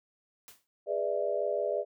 white noise with exponential decay, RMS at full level -47 dBFS, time 0.48-0.67 s, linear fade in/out 0 ms, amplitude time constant 41 ms
sine chord, E dominant seventh, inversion first, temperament just, 412 / 494.4 / 593.3 / 659.3 Hz, G#4 / B4 / D5 / E5, -14 / +2 / +18 / 0 cents, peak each -34 / -35 / -31 / -35 dBFS, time 0.86-1.85 s, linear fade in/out 50 ms
effects none

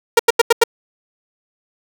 sawtooth tone bursts, 465.6 Hz, A#4, 2 cents flat, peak -3 dBFS, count 5, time 0.17-0.638 s, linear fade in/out 5 ms, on 24 ms, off 87 ms, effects none

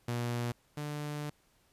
sawtooth tone pair in turn, 120 / 148.15 Hz, B2 / D3, -49 / +15 cents, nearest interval major third, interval 364 cents, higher second, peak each -28 / -32 dBFS, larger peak first, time 0.08-0.52 / 0.77-1.3 s, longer second, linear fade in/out 5 ms, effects pink hiss -69 dBFS RMS until 1.72 s + resampled to 32000 Hz

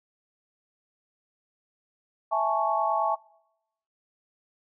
sine chord, A major seventh, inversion second, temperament equal, 659.3 / 830.6 / 880 / 1108.7 Hz, E5 / G#5 / A5 / C#6, 0 / 0 / 0 / 0 cents, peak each -28 dBFS, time 2.31-3.16 s, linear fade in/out 20 ms, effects noise-tail reverb RT60 0.9 s tail -26 dB re dry

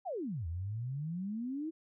sine exponential two-way sweep, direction down then up, 826 to 79.4 to 330.4 Hz, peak -35 dBFS, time 0.05-1.71 s, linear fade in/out 20 ms, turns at 0.47 s, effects none

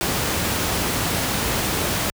pink noise, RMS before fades -22 dBFS, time 0.01-2.1 s, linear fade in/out 0 ms, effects high-pass 60 Hz 12 dB/octave

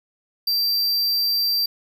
square tone, 4699 Hz, D8, in tune, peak -19 dBFS, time 0.47-1.66 s, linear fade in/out 5 ms, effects 9-bit

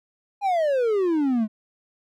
triangle exponential sweep, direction down, 830.6 to 207.7 Hz, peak -17 dBFS, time 0.41-1.48 s, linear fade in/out 50 ms, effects none

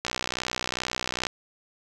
click train, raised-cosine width 0.2 ms, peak -10 dBFS, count 77, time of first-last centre 0.05-1.268 s, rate 62.4 Hz, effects none

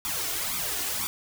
white noise with flanger, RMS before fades -30 dBFS, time 0.05-1.07 s, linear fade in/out 0 ms, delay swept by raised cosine 0.85 to 2.85 ms, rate 2 Hz, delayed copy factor +0.85, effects none

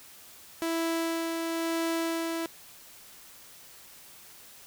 sawtooth tone with tremolo, 330 Hz, E4, 2 cents sharp, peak -23 dBFS, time 0.62-2.46 s, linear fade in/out 0 ms, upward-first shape sine, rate 1 Hz, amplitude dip 30%, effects white hiss -51 dBFS RMS until 4.66 s

